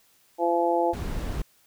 harmonic tone, 170.9 Hz, F3, 37 cents flat, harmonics 2 / 3 / 4 / 5, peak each -26 / -26 / -26 / -26 dBFS, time 0.38-0.95 s, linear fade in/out 50 ms
brown noise, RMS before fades -30 dBFS, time 0.93-1.42 s, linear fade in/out 5 ms
effects white hiss -62 dBFS RMS until 1.66 s

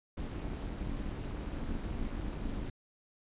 brown noise with amplitude modulation, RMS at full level -34 dBFS, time 0.17-2.7 s, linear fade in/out 5 ms, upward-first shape sine, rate 251 Hz, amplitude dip 75%, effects resampled to 8000 Hz

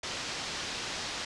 white low-pass noise, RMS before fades -37 dBFS, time 0.03-1.25 s, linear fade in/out 5 ms, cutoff 5800 Hz, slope 24 dB/octave, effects resampled to 24000 Hz

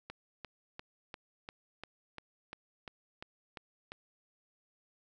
click train, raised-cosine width 0.3 ms, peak -27 dBFS, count 12, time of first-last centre 0.1-3.919 s, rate 2.88 Hz, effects none

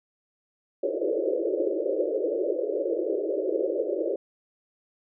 white band-pass noise, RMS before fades -27 dBFS, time 0.83-4.16 s, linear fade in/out 5 ms, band 320 to 580 Hz, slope 96 dB/octave, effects none

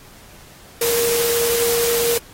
sine tone in noise, 469.9 Hz, A#4, 14 cents sharp, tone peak -18 dBFS, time 0.81-2.18 s, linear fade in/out 5 ms, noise white, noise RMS -22 dBFS, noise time 0.81-2.18 s, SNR +1 dB, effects pink hiss -45 dBFS RMS until 2.33 s + AAC 48 kbps

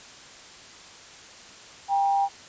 sine tone pair together, 793.9 / 954 Hz, G5 / A#5, +22 / +40 cents, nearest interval minor third, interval 318 cents, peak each -20 / -31 dBFS, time 1.88-2.29 s, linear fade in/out 50 ms, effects white hiss -46 dBFS RMS until 2.48 s + resampled to 16000 Hz

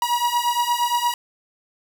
45% pulse beating tone pair, 957 / 965.6 Hz, A#5 / B5, +45 / -39 cents, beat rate 8.6 Hz, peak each -22 dBFS, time 0.02-1.14 s, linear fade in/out 2 ms, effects none

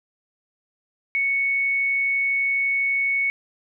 sine tone, 2217 Hz, C#7, in tune, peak -19 dBFS, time 1.15-3.3 s, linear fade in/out 0 ms, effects none

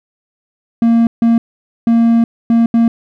triangle tone bursts at uneven times, 231.1 Hz, A#3, 15 cents flat, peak -5 dBFS, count 5, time 0.82-1.07 / 1.22-1.38 / 1.87-2.24 / 2.5-2.66 / 2.74-2.88 s, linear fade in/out 2 ms, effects none

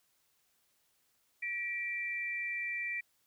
sine tone pair together, 1931.7 / 2349 Hz, B6 / D7, -39 / 0 cents, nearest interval minor third, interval 339 cents, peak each -38 / -36 dBFS, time 1.42-3.01 s, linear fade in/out 10 ms, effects white hiss -74 dBFS RMS until 3.26 s

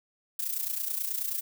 violet noise with amplitude modulation, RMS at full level -29 dBFS, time 0.39-1.41 s, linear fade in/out 5 ms, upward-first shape sine, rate 29.3 Hz, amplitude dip 70%, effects none

